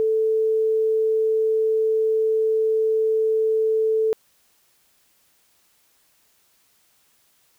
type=tone; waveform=sine; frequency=440 Hz; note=A4; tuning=in tune; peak=-17 dBFS; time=0-4.13 s; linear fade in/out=0 ms; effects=white hiss -62 dBFS RMS until 7.58 s